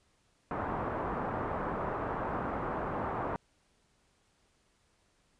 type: low-pass noise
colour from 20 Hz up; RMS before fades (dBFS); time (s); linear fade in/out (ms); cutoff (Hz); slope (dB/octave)
white; -35; 0.51-3.36; 0; 1200; 24
effects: pink hiss -71 dBFS RMS until 5.39 s + resampled to 22050 Hz